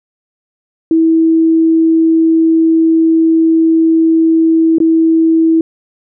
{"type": "tone with dropouts", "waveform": "sine", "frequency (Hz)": 325, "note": "E4", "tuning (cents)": -24, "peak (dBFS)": -6, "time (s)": [0.91, 5.61], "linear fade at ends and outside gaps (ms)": 2, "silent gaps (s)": [4.784, 4.802], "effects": []}